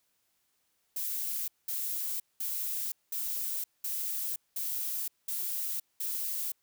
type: noise bursts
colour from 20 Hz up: violet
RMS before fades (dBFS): -34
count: 8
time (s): 0.96-6.52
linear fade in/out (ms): 5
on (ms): 520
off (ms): 200
effects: white hiss -75 dBFS RMS until 6.62 s